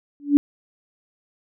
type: tone with exponential growth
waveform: sine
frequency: 287.6 Hz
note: D4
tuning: 36 cents flat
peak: -6 dBFS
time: 0.2-0.37 s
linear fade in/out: 0 ms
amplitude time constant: 36 ms
effects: none